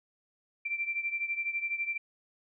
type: beating tone pair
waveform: sine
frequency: 2349 / 2361 Hz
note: D7 / D7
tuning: 0 / +9 cents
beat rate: 12 Hz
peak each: -32 / -36 dBFS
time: 0.65-1.98 s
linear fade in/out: 10 ms
effects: none